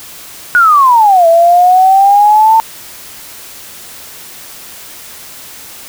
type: exponential two-way sweep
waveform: sine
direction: down then up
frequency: 1480 to 659.3 to 903 Hz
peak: -3 dBFS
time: 0.55-2.6 s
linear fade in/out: 0 ms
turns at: 1.27 s
effects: white hiss -31 dBFS RMS until 5.88 s